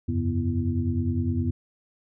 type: tone cluster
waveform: sine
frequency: 87.6 / 97.5 / 137.6 / 246.5 / 333.9 Hz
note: F2 / G2 / C#3 / B3 / E4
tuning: +6 / -9 / -12 / -3 / +22 cents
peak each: -27 / -28 / -33 / -28 / -35 dBFS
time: 0.08-1.51 s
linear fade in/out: 10 ms
effects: none